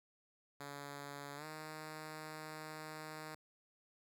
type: tone with pitch glide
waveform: 5% pulse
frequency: 142.5 to 155.4 Hz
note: C#3 to D#3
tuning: +48 to -2 cents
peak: -35 dBFS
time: 0.6-3.35 s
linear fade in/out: 5 ms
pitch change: +150 cents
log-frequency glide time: 1.36-1.45 s
effects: none